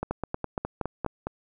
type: two click trains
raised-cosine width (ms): 1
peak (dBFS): -14 / -15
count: 5 / 7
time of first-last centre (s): 0.11-1.047 / 0.03-1.27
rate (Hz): 4.27 / 4.84
effects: none